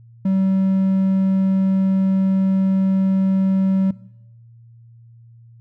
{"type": "tone", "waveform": "triangle", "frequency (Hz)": 191.3, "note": "G3", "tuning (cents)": -42, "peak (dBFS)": -13, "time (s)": [0.25, 3.91], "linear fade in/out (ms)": 5, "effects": ["noise-tail reverb RT60 0.9 s tail -20 dB re dry", "added 116 Hz sine -43 dBFS peak until 5.6 s"]}